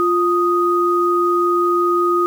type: tone pair together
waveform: sine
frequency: 349.9 / 1244.5 Hz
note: F4 / D#6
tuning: +3 / 0 cents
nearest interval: octave + minor seventh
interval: 2197 cents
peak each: -16 dBFS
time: 0-2.26 s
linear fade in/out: 0 ms
effects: 7-bit